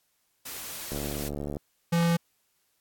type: noise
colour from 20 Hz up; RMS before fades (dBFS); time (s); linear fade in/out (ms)
white; -38; 0.45-1.29; 10
type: click train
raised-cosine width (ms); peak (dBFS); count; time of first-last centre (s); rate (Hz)
2; -21; 48; 0.92-1.568; 72.5
type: tone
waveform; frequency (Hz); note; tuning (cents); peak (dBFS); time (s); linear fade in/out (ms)
square; 169.3; E3; +46; -22; 1.92-2.17; 10
effects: white hiss -72 dBFS RMS until 2.8 s + AAC 64 kbps